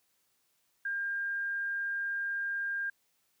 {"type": "tone", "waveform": "sine", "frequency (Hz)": 1604, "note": "G6", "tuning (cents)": 39, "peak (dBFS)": -31, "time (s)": [0.85, 2.9], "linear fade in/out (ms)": 5, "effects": ["white hiss -74 dBFS RMS until 3.4 s", "high-pass 60 Hz 12 dB/octave"]}